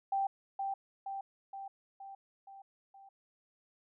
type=tone with echo; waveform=sine; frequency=784 Hz; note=G5; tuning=in tune; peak=-29 dBFS; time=0.12-0.27 s; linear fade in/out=5 ms; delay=470 ms; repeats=6; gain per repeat=-4 dB; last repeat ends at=3.09 s; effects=none